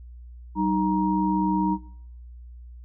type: tone cluster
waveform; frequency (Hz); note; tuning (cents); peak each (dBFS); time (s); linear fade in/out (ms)
sine; 191.7 / 307.7 / 942; G3 / D#4 / A#5; -38 / -19 / +18; -25; 0.55-1.78; 50
effects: noise-tail reverb RT60 0.6 s tail -18 dB re dry + added 60 Hz sine -40 dBFS peak until 2.84 s